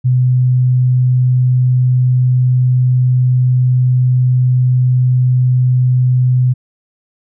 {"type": "tone", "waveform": "sine", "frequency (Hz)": 126.4, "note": "B2", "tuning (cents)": 41, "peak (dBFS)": -8, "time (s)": [0.04, 6.54], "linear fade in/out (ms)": 20, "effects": []}